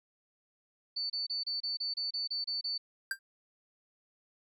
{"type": "tone bursts", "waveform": "sine", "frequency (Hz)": 4500, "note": "C#8", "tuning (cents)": 25, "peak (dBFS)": -32, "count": 11, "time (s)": [0.96, 2.78], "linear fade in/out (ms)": 10, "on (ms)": 140, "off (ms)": 28}
{"type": "tone with exponential decay", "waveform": "square", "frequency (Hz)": 1582, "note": "G6", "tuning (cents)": 15, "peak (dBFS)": -28, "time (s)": [3.11, 3.19], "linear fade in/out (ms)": 2, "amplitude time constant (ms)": 16}
{"effects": []}